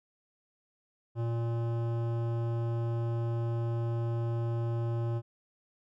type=tone with hard clipping; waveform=sine; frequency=116.54 Hz; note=A#2; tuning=in tune; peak=-31 dBFS; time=1.15-5.22 s; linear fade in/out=50 ms; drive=15 dB; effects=none